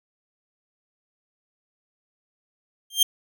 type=tone with exponential growth; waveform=sawtooth; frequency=3181 Hz; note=G7; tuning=25 cents sharp; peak=-8 dBFS; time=2.9-3.03 s; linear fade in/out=5 ms; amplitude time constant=27 ms; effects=none